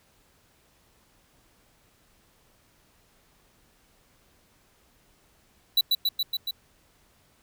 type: tone with echo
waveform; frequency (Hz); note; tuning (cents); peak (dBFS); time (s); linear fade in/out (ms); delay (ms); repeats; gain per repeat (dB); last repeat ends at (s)
square; 3951; B7; 0; -18; 5.77-5.81; 5; 140; 5; -2; 6.51
effects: pink hiss -63 dBFS RMS until 7.42 s